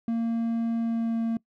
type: tone with pitch glide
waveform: triangle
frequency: 230 to 228.1 Hz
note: A#3 to A#3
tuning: -23 to -37 cents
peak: -22 dBFS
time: 0.08-1.37 s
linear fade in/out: 2 ms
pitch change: -14 cents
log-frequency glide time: 0.79-1.21 s
effects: noise-tail reverb RT60 0.1 s tail -22 dB re dry